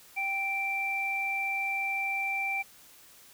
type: tone pair together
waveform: sine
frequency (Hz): 783.9 / 2349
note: G5 / D7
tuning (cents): 0 / 0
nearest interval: octave + perfect fifth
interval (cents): 1900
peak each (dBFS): -35 / -29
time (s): 0.16-2.63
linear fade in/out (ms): 20
effects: white hiss -55 dBFS RMS until 3.33 s